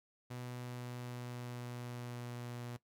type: tone with pitch glide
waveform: sawtooth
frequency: 123.47 to 120.86 Hz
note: B2 to B2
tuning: 0 to -37 cents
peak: -39 dBFS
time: 0.3-2.77 s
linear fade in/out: 10 ms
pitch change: -37 cents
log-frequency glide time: 0.43-2.59 s
effects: noise-tail reverb RT60 0.1 s tail -17 dB re dry